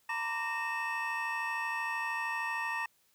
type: tone cluster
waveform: triangle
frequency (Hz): 915 / 988 / 1164 / 1843 / 2616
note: A#5 / B5 / D6 / A#6 / E7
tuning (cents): -32 / 0 / -16 / -20 / -14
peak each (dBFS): -36 / -40 / -40 / -34 / -39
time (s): 0.09-2.86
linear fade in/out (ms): 5
effects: white hiss -70 dBFS RMS until 3.14 s